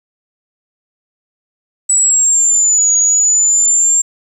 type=linear two-way sweep; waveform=sine; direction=down then up; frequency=7902 to 6730 to 7410 Hz; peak=-8 dBFS; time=1.89-4.02 s; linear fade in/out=10 ms; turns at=2.95 s; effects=7-bit